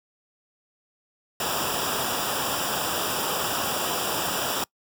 pink noise with comb filter, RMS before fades -27 dBFS, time 1.4-4.64 s, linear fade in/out 2 ms, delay 0.47 ms, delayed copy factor -0.8, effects noise-tail reverb RT60 0.1 s tail -25 dB re dry + high-pass 80 Hz 12 dB/octave

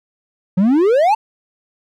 triangle exponential sweep, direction up, 175.6 to 913 Hz, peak -8 dBFS, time 0.57-1.15 s, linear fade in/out 10 ms, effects none

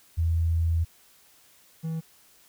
sine / triangle tone pair in turn, 82.7 / 161.62 Hz, E2 / E3, +6 / -34 cents, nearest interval octave, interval 1160 cents, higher second, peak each -21 / -26 dBFS, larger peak first, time 0.17-0.85 / 1.83-2.01 s, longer first, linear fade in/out 20 ms, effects white hiss -58 dBFS RMS until 2.48 s

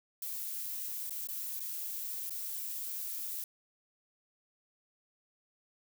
violet noise with dropouts, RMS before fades -39 dBFS, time 0.22-3.44 s, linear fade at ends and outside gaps 2 ms, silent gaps 1.096-1.106 / 1.272-1.287 / 1.596-1.603 / 2.297-2.306 s, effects none

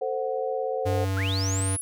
sine chord, F# diminished, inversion first, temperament equal with one note detuned, 445.9 / 523.3 / 740 Hz, A4 / C5 / F#5, +23 / 0 / 0 cents, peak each -30 / -28 / -32 dBFS, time 0.01-1.05 s, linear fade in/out 10 ms
square tone, 96.1 Hz, G2, 34 cents flat, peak -25 dBFS, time 0.85-1.77 s, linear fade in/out 20 ms
sine linear sweep, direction up, 1318.5 to 11000 Hz, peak -29 dBFS, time 1.17-1.81 s, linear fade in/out 0 ms
effects none

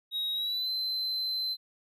triangle tone with pitch glide, 3800 to 4073 Hz, A#7 to C8, +33 to -47 cents, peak -28 dBFS, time 0.11-1.57 s, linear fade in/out 50 ms, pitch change +120 cents, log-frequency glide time 0.33-0.7 s, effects none

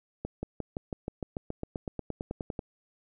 accelerating click train, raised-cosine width 2 ms, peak -20 dBFS, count 19, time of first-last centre 0.25-2.592 s, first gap 180 ms, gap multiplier 0.96, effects none

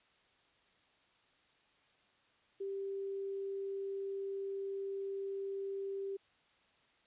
sine tone, 392.3 Hz, G4, 1 cent sharp, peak -37 dBFS, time 2.6-6.17 s, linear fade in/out 10 ms, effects white hiss -70 dBFS RMS until 7.06 s + resampled to 8000 Hz

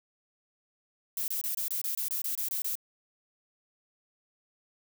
violet noise bursts, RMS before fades -32 dBFS, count 12, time 1.17-2.754 s, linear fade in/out 2 ms, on 110 ms, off 24 ms, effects none

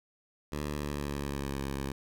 10% pulse tone with pitch glide, 73.9 to 68.55 Hz, D2 to C#2, +11 to -19 cents, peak -25 dBFS, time 0.52-1.92 s, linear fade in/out 5 ms, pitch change -130 cents, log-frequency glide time 0.68-1.61 s, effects none

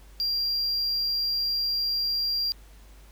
triangle tone, 4761 Hz, D8, 23 cents sharp, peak -23 dBFS, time 0.2-2.52 s, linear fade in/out 0 ms, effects added 50 Hz sine -47 dBFS peak until 3.11 s + pink hiss -57 dBFS RMS until 3.11 s

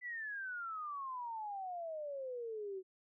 sine exponential sweep, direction down, 2007 to 369.4 Hz, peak -40 dBFS, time 0.01-2.83 s, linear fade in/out 50 ms, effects none

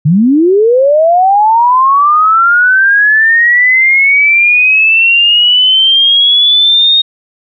sine linear sweep, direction up, 138.5 to 3729 Hz, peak -4 dBFS, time 0.05-7.02 s, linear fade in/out 10 ms, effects none

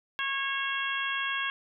harmonic tone, 547 Hz, C#5, 23 cents flat, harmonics 2 / 3 / 4 / 5 / 6, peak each -35 / -32 / -38 / -35 / -36 dBFS, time 0.19-1.5 s, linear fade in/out 0 ms, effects none

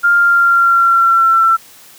sine tone with pitch glide, 1400 to 1343 Hz, F6 to E6, +4 to +32 cents, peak -7 dBFS, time 0.03-1.57 s, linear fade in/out 20 ms, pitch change -72 cents, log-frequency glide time 0.16-1.43 s, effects white hiss -41 dBFS RMS until 1.98 s + high-pass 80 Hz 12 dB/octave

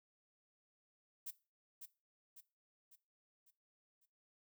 violet noise with echo, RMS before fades -45 dBFS, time 1.26-1.31 s, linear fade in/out 10 ms, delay 550 ms, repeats 5, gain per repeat -6 dB, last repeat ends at 4.06 s, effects noise-tail reverb RT60 0.3 s tail -18 dB re dry

